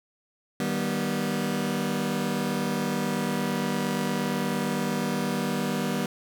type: chord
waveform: sawtooth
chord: Eb augmented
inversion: none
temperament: just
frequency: 155.56 / 194.45 / 243.1 Hz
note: Eb3 / G3 / B3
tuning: 0 / -14 / -27 cents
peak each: -29 / -25 / -25 dBFS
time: 0.6-6.06 s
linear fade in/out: 2 ms
effects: none